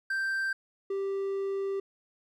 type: tone pair in turn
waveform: triangle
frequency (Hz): 1568 / 392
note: G6 / G4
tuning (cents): 0 / 0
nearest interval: 2 octaves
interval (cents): 2400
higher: first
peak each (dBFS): -26 / -27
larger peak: first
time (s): 0.1-0.53 / 0.9-1.8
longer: second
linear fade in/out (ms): 5
effects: none